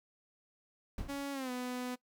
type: noise with exponential decay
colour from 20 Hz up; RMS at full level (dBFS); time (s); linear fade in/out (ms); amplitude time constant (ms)
brown; -35; 0.98-1.28; 2; 65
type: tone with pitch glide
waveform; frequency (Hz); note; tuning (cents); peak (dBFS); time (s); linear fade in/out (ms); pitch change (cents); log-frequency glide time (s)
sawtooth; 280 to 249.5; C#4 to B3; +18 to +18; -33; 1.08-1.96; 20; -200; 1.32-1.51
effects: noise-tail reverb RT60 0.1 s tail -20 dB re dry